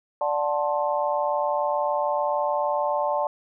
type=chord; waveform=sine; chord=D dominant seventh; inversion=none; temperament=just; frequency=587.3 / 734.2 / 881 / 1057.2 Hz; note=D5 / F#5 / A5 / C6; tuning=0 / -14 / +2 / +18 cents; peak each=-25 / -30 / -26 / -30 dBFS; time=0.21-3.27 s; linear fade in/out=2 ms; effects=none